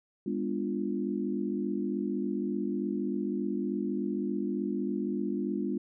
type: chord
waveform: sine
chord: G# diminished seventh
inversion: none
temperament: equal with one note detuned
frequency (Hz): 203.5 / 246.9 / 293.7 / 349.2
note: G#3 / B3 / D4 / F4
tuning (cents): -35 / 0 / 0 / 0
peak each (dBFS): -33 / -35 / -35 / -35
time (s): 0.26-5.78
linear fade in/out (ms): 5
effects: none